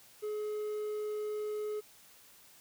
triangle tone, 423.4 Hz, G#4, 33 cents sharp, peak -32 dBFS, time 0.22-1.81 s, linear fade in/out 20 ms, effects white hiss -59 dBFS RMS until 2.6 s

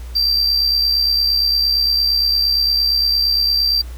triangle tone with amplitude modulation, 4699 Hz, D8, in tune, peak -10 dBFS, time 0.15-3.82 s, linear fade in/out 10 ms, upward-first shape sine, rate 68.7 Hz, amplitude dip 50%, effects added 60 Hz sine -28 dBFS peak until 3.97 s + pink hiss -44 dBFS RMS until 3.97 s

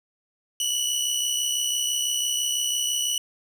20% pulse tone pair together, 2914 / 2980 Hz, F#7 / F#7, -27 / +12 cents, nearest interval unison, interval 39 cents, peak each -22 / -20 dBFS, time 0.6-3.18 s, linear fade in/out 2 ms, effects none

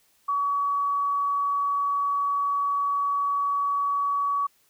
sine tone, 1133 Hz, C#6, 37 cents sharp, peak -22 dBFS, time 0.28-4.47 s, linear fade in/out 10 ms, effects white hiss -64 dBFS RMS until 4.69 s

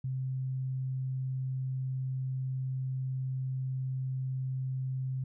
sine tone, 130.81 Hz, C3, in tune, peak -31 dBFS, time 0.04-5.24 s, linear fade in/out 5 ms, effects none

